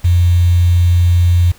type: tone with quantisation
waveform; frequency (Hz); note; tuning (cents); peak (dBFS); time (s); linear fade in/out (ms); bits
sine; 87.5; F2; +4; -7; 0.04-1.52; 10; 5
effects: pink hiss -44 dBFS RMS until 1.58 s